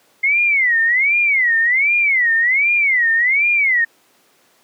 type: tone with vibrato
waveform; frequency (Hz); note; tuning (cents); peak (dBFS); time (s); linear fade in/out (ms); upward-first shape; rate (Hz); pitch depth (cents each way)
sine; 2093; C7; 0; -12; 0.23-3.85; 10; sine; 1.3; 250
effects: pink hiss -55 dBFS RMS until 4.63 s + high-pass 300 Hz 12 dB/octave